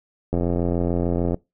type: click train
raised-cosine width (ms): 2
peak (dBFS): -10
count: 89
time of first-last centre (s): 0.33-1.344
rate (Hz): 86.8
effects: noise-tail reverb RT60 0.2 s tail -21 dB re dry